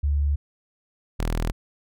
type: tone pair in turn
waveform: sine / sawtooth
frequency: 72 / 40.49 Hz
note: D2 / E1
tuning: -34 / -30 cents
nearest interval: minor seventh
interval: 996 cents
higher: first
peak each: -19 dBFS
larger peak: neither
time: 0.03-0.36 / 1.19-1.52 s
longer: neither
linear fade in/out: 10 ms
effects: none